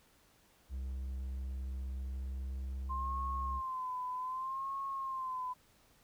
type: tone with pitch glide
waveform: triangle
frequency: 65.41 to 66.13 Hz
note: C2 to C2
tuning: 0 to +19 cents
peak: -35 dBFS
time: 0.69-3.62 s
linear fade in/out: 50 ms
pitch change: +19 cents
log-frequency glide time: 1.91-3.21 s
type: tone with vibrato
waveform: sine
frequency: 1046.5 Hz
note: C6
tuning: in tune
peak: -36 dBFS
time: 2.89-5.54 s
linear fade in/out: 20 ms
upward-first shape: sine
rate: 0.65 Hz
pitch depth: 73 cents each way
effects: pink hiss -67 dBFS RMS until 6.03 s